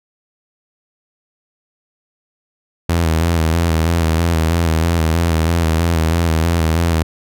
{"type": "tone with vibrato", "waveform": "sawtooth", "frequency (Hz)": 82.41, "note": "E2", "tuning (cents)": 0, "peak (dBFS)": -9, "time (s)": [2.89, 7.03], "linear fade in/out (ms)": 5, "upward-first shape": "square", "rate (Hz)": 3.1, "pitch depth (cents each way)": 44, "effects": []}